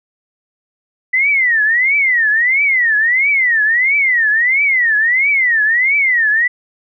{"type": "tone with vibrato", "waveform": "sine", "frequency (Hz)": 1975.5, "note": "B6", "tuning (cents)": 0, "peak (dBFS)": -10, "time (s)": [1.13, 6.48], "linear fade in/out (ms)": 10, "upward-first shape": "triangle", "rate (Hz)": 1.5, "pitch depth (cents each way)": 290, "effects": []}